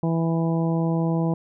harmonic tone, 164.81 Hz, E3, in tune, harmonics 1 / 2 / 3 / 4 / 5 / 6, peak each -21 / -27 / -31 / -33 / -35 / -37 dBFS, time 0.03-1.34 s, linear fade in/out 2 ms, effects none

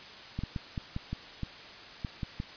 clicks, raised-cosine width 5 ms, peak -21 dBFS, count 10, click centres 0.39 / 0.436 / 0.562 / 0.778 / 0.964 / 1.13 / 1.433 / 2.048 / 2.232 / 2.401 s, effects white hiss -47 dBFS RMS until 2.56 s + resampled to 11025 Hz

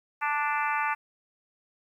harmonic tone, 293.7 Hz, D4, in tune, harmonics 3 / 4 / 5 / 6 / 7 / 8 / 9, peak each -29 / -31 / -33 / -35 / -36 / -37 / -38 dBFS, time 0.21-0.95 s, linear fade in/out 20 ms, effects 10-bit

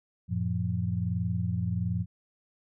sine tone cluster, 92.4 / 113.8 / 174.6 Hz, F#2 / A#2 / F3, -2 / -41 / 0 cents, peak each -31 dBFS, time 0.28-2.06 s, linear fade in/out 50 ms, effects none

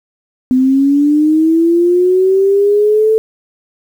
sine linear sweep, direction up, 253 to 443.2 Hz, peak -7 dBFS, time 0.51-3.18 s, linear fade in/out 0 ms, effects 7-bit

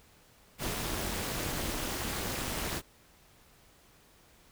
pink noise with amplitude modulation, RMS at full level -31 dBFS, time 0.58-2.82 s, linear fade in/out 50 ms, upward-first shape sine, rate 271 Hz, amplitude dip 85%, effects pink hiss -61 dBFS RMS until 4.51 s

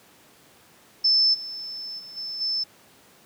sine tone with level steps, 5274 Hz, E8, in tune, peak -16 / -32 / -39 / -30 / -23 dBFS, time 1.04-2.64 s, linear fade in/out 10 ms, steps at 1.33 / 1.98 / 2.16 / 2.4 s, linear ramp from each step 20 ms, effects pink hiss -54 dBFS RMS until 3.25 s + high-pass 150 Hz 12 dB/octave

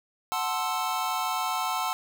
square chord, F# half-diminished seventh, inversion none, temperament equal, 740 / 880 / 1046.5 / 1318.5 Hz, F#5 / A5 / C6 / E6, 0 / 0 / 0 / 0 cents, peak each -33 dBFS, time 0.32-1.93 s, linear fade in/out 0 ms, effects none

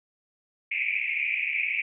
pink band-pass noise, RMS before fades -28 dBFS, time 0.71-1.82 s, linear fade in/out 5 ms, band 2200 to 2500 Hz, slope 96 dB/octave, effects none

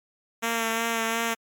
5% pulse tone with vibrato, 228 Hz, A#3, 38 cents flat, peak -13 dBFS, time 0.42-1.35 s, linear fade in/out 20 ms, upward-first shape sine, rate 2.8 Hz, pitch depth 21 cents each way, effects MP3 96 kbps

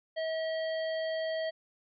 harmonic tone, 642 Hz, E5, 46 cents flat, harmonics 1 / 3 / 5 / 7, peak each -31 / -41 / -45 / -48 dBFS, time 0.16-1.51 s, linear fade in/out 20 ms, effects none

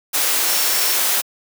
sine tone in noise, 5450 Hz, F8, 43 cents flat, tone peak -26 dBFS, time 0.46-0.96 s, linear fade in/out 20 ms, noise white, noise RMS -18 dBFS, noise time 0.13-1.22 s, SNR -11 dB, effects high-pass 400 Hz 12 dB/octave

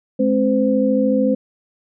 sine tone cluster, 212.2 / 265.9 / 513 Hz, G#3 / C4 / C5, +38 / +28 / -34 cents, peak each -18 dBFS, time 0.19-1.35 s, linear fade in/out 10 ms, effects none

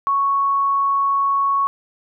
sine tone, 1108.7 Hz, C#6, in tune, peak -15 dBFS, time 0.07-1.67 s, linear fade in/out 0 ms, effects none

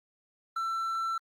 triangle tone, 1340 Hz, E6, 28 cents sharp, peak -27 dBFS, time 0.56-1.18 s, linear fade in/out 5 ms, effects Opus 32 kbps

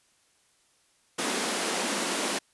pink high-pass noise, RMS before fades -29 dBFS, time 1.18-2.39 s, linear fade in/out 10 ms, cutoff 200 Hz, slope 48 dB/octave, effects white hiss -66 dBFS RMS until 2.53 s + resampled to 24000 Hz

